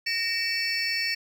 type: tone cluster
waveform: triangle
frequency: 1851 / 2286 / 2641 / 4468 / 5390 Hz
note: A#6 / D7 / E7 / C#8 / E8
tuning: -13 / -47 / +3 / +13 / +38 cents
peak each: -29 / -30 / -32 / -31 / -30 dBFS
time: 0.06-1.15 s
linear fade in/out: 10 ms
effects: none